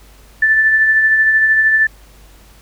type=tone with tremolo; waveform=sine; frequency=1760 Hz; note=A6; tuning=in tune; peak=-7 dBFS; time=0.42-1.87 s; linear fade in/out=5 ms; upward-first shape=triangle; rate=13 Hz; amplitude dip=40%; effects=added 50 Hz sine -42 dBFS peak until 2.61 s + pink hiss -47 dBFS RMS until 2.61 s